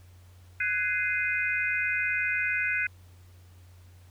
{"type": "chord", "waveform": "sine", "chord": "Ab dominant seventh", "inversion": "third", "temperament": "just", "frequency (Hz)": [1495.1, 1661.2, 2077, 2492], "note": ["Gb6", "Ab6", "C7", "Eb7"], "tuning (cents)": [18, 0, -13, 2], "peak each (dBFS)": [-30, -35, -30, -30], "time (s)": [0.6, 2.87], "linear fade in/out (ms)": 5, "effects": ["added 90 Hz sine -50 dBFS peak until 4.1 s", "pink hiss -62 dBFS RMS until 4.1 s"]}